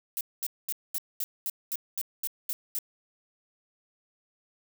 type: noise bursts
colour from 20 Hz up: violet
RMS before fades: -31 dBFS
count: 11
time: 0.17-2.788 s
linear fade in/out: 0 ms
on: 38 ms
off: 220 ms
effects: none